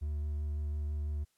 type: tone with hard clipping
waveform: triangle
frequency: 74.5 Hz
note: D2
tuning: 25 cents sharp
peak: -33 dBFS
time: 0.01-1.25 s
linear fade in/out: 20 ms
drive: 5 dB
effects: white hiss -75 dBFS RMS until 1.37 s + low-pass 12000 Hz 12 dB/octave